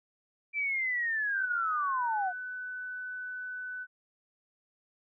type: linear sweep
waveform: sine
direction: down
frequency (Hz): 2349 to 701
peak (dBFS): -28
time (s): 0.53-2.33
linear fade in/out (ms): 50
type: tone with pitch glide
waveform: sine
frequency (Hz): 1480 to 1498.9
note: F#6 to F#6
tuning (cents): 0 to +22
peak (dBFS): -36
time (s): 1.32-3.87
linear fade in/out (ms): 50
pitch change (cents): +22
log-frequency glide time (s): 1.8-1.93
effects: none